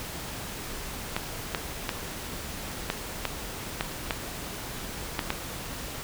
clicks, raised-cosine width 0.3 ms, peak -10 dBFS, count 9, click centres 1.165 / 1.548 / 1.892 / 2.901 / 3.253 / 3.809 / 4.108 / 5.192 / 5.304 s, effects pink hiss -37 dBFS RMS until 6.03 s

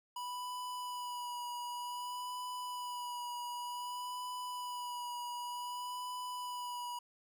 square tone with vibrato, 981 Hz, B5, 12 cents flat, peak -40 dBFS, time 0.16-6.99 s, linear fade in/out 5 ms, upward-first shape sine, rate 0.54 Hz, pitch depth 22 cents each way, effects none

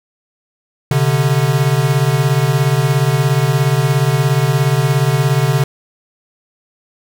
square beating tone pair, 129.5 / 146.5 Hz, C3 / D3, -17 / -4 cents, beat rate 17 Hz, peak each -15 dBFS, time 0.91-5.64 s, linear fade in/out 2 ms, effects none

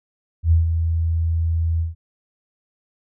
sine tone with ADSR envelope, 82.41 Hz, E2, in tune, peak -10 dBFS, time 0.43-1.95 s, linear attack 85 ms, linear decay 140 ms, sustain -7 dB, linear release 150 ms, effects none

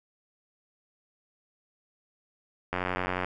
click train, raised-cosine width 0.5 ms, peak -14 dBFS, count 48, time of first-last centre 2.73-3.246 s, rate 91.1 Hz, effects none

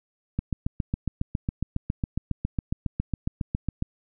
click train, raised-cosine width 5 ms, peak -13 dBFS, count 26, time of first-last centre 0.39-3.824 s, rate 7.28 Hz, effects none

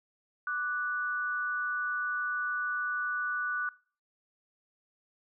sine tone pair together, 1174.7 / 1478.3 Hz, D6 / F#6, 0 / -2 cents, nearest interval major third, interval 398 cents, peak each -36 / -31 dBFS, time 0.47-3.69 s, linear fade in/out 2 ms, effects noise-tail reverb RT60 0.4 s tail -21 dB re dry

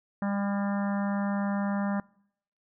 harmonic tone with a mistuned harmonic, 200.2 Hz, G3, 37 cents sharp, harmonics 1 / 3 / 4 / 5 / 6 / 7 / 8 / 9, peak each -27 / -37 / -39 / -41 / -43 / -44 / -45 / -46 dBFS, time 0.22-2 s, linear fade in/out 2 ms, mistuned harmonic 8, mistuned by +28 cents, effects noise-tail reverb RT60 0.7 s tail -24 dB re dry

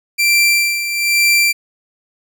sawtooth tone with tremolo, 2354 Hz, D7, 3 cents sharp, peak -6 dBFS, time 0.18-1.53 s, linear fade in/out 20 ms, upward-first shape sine, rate 1.1 Hz, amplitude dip 65%, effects none

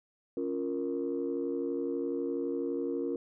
sine chord, Bb minor, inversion first, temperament equal, 277.2 / 349.2 / 466.2 Hz, Db4 / F4 / Bb4, 0 / 0 / 0 cents, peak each -34 dBFS, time 0.37-3.16 s, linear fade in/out 2 ms, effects tanh soft clip ceiling -23 dBFS

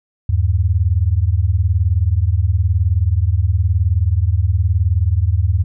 sine beating tone pair, 79.9 / 98.9 Hz, D#2 / G2, +47 / +16 cents, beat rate 19 Hz, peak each -15 dBFS, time 0.29-5.64 s, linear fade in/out 5 ms, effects none

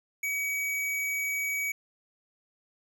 square tone, 2268 Hz, C#7, 39 cents sharp, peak -29 dBFS, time 0.23-1.72 s, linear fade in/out 5 ms, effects 11-bit

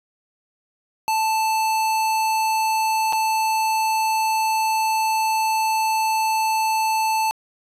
square tone with dropouts, 880 Hz, A5, in tune, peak -19 dBFS, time 1.08-7.31 s, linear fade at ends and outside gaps 0 ms, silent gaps 3.125-3.131 s, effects resampled to 32000 Hz + 9-bit

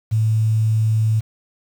sine tone with quantisation, 110 Hz, A2, in tune, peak -14 dBFS, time 0.11-1.21 s, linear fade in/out 20 ms, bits 7, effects none

